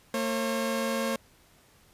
sawtooth tone pair together, 227 / 540 Hz, A#3 / C#5, -46 / -45 cents, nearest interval octave + minor third, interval 1501 cents, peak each -26 dBFS, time 0.14-1.16 s, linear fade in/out 2 ms, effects pink hiss -60 dBFS RMS until 1.93 s + resampled to 32000 Hz

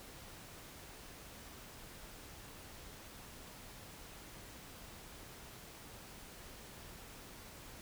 silence, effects pink hiss -53 dBFS RMS until 7.81 s

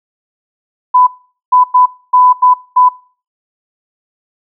sine tone bursts at uneven times, 1000 Hz, B5, 21 cents sharp, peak -4 dBFS, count 6, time 0.94-1.07 / 1.52-1.64 / 1.74-1.86 / 2.13-2.33 / 2.42-2.54 / 2.76-2.89 s, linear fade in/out 10 ms, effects noise-tail reverb RT60 0.4 s tail -22 dB re dry

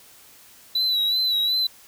triangle tone with vibrato, 3951 Hz, B7, in tune, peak -18 dBFS, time 0.75-1.67 s, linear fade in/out 5 ms, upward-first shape sine, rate 2.7 Hz, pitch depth 53 cents each way, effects white hiss -50 dBFS RMS until 1.87 s

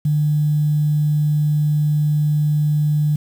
sine tone with quantisation, 150 Hz, D3, 37 cents sharp, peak -14 dBFS, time 0.05-3.16 s, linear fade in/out 5 ms, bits 7, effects none

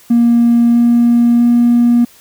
triangle tone with pitch steps, 235.8 / 237.3 / 238.8 Hz, A#3 / A#3 / A#3, +20 / +31 / +42 cents, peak -3 dBFS, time 0.1-2.05 s, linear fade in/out 10 ms, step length 650 ms, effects tanh soft clip ceiling -3 dBFS + white hiss -44 dBFS RMS until 2.2 s

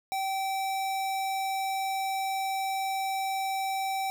square tone, 773 Hz, G5, 24 cents flat, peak -29 dBFS, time 0.12-4.1 s, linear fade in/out 0 ms, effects none

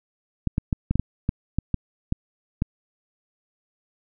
clicks, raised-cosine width 5 ms, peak -9 dBFS, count 11, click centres 0.473 / 0.581 / 0.728 / 0.91 / 0.956 / 0.996 / 1.291 / 1.586 / 1.743 / 2.124 / 2.621 s, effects none

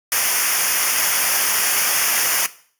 white noise with comb filter, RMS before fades -18 dBFS, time 0.12-2.46 s, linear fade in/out 0 ms, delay 0.25 ms, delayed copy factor -0.8, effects noise-tail reverb RT60 0.5 s tail -17 dB re dry + AAC 64 kbps

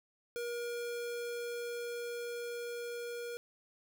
square tone with level ramp, 476.1 Hz, A#4, 37 cents sharp, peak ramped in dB -37 to -40 dBFS, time 0.36-3.37 s, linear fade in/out 0 ms, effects none

